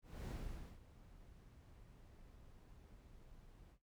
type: noise with ADSR envelope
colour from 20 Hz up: brown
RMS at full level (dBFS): -44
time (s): 0.02-3.79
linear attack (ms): 250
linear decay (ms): 520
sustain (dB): -17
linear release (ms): 83
effects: noise-tail reverb RT60 0.2 s tail -20 dB re dry